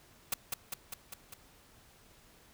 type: noise with echo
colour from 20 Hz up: white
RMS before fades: -31 dBFS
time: 0.32-0.34 s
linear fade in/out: 5 ms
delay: 200 ms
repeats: 5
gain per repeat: -3 dB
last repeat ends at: 1.34 s
effects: pink hiss -61 dBFS RMS until 2.53 s